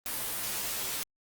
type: noise with comb filter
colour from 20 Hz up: white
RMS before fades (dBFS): -34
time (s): 0.06-1.03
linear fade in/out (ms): 0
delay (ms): 12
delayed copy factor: -1
effects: Opus 32 kbps